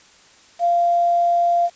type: tone with quantisation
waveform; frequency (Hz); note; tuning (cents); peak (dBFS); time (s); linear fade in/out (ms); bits
sine; 692; F5; -16; -14; 0.59-1.7; 50; 7
effects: white hiss -50 dBFS RMS until 1.75 s + resampled to 16000 Hz